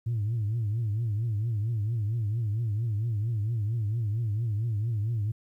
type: tone with vibrato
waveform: sine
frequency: 110 Hz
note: A2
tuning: in tune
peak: -24 dBFS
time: 0.06-5.32 s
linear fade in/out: 10 ms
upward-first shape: triangle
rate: 4.4 Hz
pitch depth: 170 cents each way
effects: tanh soft clip ceiling -23 dBFS + 11-bit